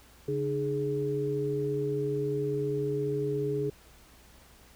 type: tone cluster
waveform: sine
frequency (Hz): 141.4 / 303.5 / 418.1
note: C#3 / D#4 / G#4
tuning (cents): +35 / -43 / +12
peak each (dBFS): -33 / -36 / -29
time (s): 0.28-3.7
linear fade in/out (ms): 5
effects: added 60 Hz sine -58 dBFS peak until 4.75 s + pink hiss -57 dBFS RMS until 4.75 s